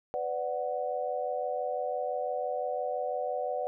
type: chord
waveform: sine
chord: B minor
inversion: none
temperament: equal with one note detuned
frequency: 501.4 / 587.3 / 740 Hz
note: B4 / D5 / F#5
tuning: +26 / 0 / 0 cents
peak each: -34 dBFS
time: 0.14-3.67 s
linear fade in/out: 0 ms
effects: none